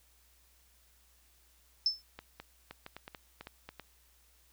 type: tone with exponential decay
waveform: sine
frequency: 5274 Hz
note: E8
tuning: in tune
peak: -22 dBFS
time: 1.86-2.02 s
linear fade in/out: 2 ms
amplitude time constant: 34 ms
type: clicks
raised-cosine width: 0.3 ms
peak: -28 dBFS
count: 11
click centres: 2.19 / 2.4 / 2.71 / 2.864 / 2.966 / 3.079 / 3.148 / 3.41 / 3.471 / 3.69 / 3.797 s
effects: added 60 Hz sine -67 dBFS peak until 4.52 s + white hiss -67 dBFS RMS until 4.52 s